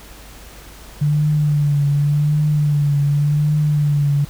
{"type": "tone with vibrato", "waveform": "sine", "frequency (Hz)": 146.83, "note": "D3", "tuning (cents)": 0, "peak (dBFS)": -13, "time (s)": [1.01, 4.25], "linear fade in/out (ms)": 10, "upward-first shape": "triangle", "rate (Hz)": 0.88, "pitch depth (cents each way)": 52, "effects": ["added 50 Hz sine -40 dBFS peak until 4.29 s", "pink hiss -41 dBFS RMS until 4.29 s"]}